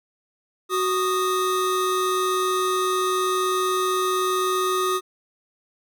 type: tone pair together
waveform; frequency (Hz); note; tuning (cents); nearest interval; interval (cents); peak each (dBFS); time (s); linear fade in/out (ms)
square; 371.7 / 1236; F#4 / D#6; +8 / -12; octave + major sixth; 2080; -24; 0.69-5.01; 50
effects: none